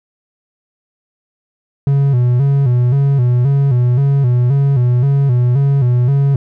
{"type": "tone with vibrato", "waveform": "triangle", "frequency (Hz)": 130.81, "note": "C3", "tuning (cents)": 0, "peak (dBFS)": -7, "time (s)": [1.87, 6.36], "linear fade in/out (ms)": 2, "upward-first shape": "square", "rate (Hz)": 1.9, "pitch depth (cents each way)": 110, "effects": []}